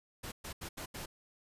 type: noise bursts at uneven times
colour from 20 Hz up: pink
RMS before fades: -43 dBFS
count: 5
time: 0.23-0.32 / 0.44-0.53 / 0.61-0.69 / 0.77-0.86 / 0.94-1.06 s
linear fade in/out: 10 ms
effects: resampled to 32000 Hz